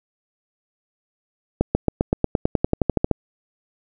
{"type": "accelerating click train", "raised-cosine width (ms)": 2, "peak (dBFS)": -3, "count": 16, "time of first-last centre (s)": [1.61, 3.113], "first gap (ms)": 140, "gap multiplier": 0.95, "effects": []}